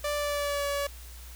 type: tone with pitch glide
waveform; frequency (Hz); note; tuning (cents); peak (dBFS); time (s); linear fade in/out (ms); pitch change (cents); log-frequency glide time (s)
sawtooth; 587.3 to 568.3; D5 to C#5; 0 to +43; -24; 0.04-0.87; 5; -57; 0.15-0.67
effects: added 60 Hz sine -43 dBFS peak until 1.35 s + white hiss -50 dBFS RMS until 1.35 s